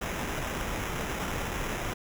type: noise with sample-and-hold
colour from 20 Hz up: pink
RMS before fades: -33 dBFS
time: 0.01-1.94 s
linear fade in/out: 10 ms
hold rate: 4410 Hz
effects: none